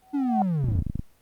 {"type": "tone with exponential growth", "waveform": "sine", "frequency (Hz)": 755, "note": "F#5", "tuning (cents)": 35, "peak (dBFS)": -18, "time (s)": [0.02, 0.42], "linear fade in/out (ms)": 1, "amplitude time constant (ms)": 85}
{"type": "linear sweep", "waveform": "triangle", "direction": "down", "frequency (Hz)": [293.7, 73], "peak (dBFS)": -20, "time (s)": [0.13, 0.82], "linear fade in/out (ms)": 20}
{"type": "clicks", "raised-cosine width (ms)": 5, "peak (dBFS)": -16, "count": 10, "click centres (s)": [0.643, 0.687, 0.72, 0.754, 0.79, 0.823, 0.867, 0.899, 0.956, 0.994]}
{"effects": ["pink hiss -63 dBFS RMS until 1.21 s", "Opus 24 kbps"]}